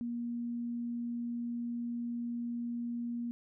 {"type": "tone", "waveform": "sine", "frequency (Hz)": 237.4, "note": "A#3", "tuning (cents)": 32, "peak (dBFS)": -34, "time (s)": [0.01, 3.31], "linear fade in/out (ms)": 0, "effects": []}